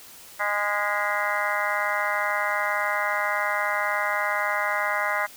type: harmonic tone with a mistuned harmonic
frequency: 205.6 Hz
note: G#3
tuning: 17 cents flat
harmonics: 3 / 4 / 5 / 6 / 7 / 8 / 9 / 10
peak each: -31 / -31 / -31 / -31 / -31 / -31 / -31 / -31 dBFS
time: 0.39-5.27 s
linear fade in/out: 20 ms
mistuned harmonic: 9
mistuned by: +57 cents
effects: white hiss -46 dBFS RMS until 5.36 s